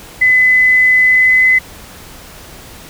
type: tone with pitch glide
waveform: sine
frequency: 2015 to 2028 Hz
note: B6 to B6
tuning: +34 to +45 cents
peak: -6 dBFS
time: 0.21-1.59 s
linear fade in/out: 10 ms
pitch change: +11 cents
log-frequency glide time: 1.07-1.45 s
effects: pink hiss -35 dBFS RMS until 2.89 s